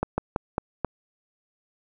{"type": "slowing click train", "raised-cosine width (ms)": 1, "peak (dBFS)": -10, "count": 5, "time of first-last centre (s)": [0.03, 0.847], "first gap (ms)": 150, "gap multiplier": 1.21, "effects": []}